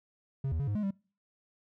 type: tone with pitch steps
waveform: triangle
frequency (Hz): 135.6 / 80 / 140.5 / 103.2 / 210.5 / 196.1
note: C#3 / D#2 / C#3 / G#2 / G#3 / G3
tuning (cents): -38 / +49 / +24 / -10 / +24 / +1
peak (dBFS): -27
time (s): 0.44-0.908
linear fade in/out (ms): 5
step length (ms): 78
effects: noise-tail reverb RT60 0.4 s tail -26 dB re dry